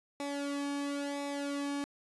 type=tone with flanger; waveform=sawtooth; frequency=283.9 Hz; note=C#4; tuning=41 cents sharp; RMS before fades=-36 dBFS; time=0.2-1.84 s; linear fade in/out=0 ms; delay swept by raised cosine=0.65 to 1.51 ms; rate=0.97 Hz; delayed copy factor=-0.75; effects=resampled to 24000 Hz